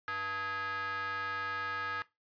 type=ring-modulated tone; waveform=square; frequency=194.7 Hz; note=G3; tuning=12 cents flat; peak=-32 dBFS; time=0.08-2.02 s; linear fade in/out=0 ms; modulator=1460 Hz; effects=noise-tail reverb RT60 0.2 s tail -18 dB re dry + resampled to 11025 Hz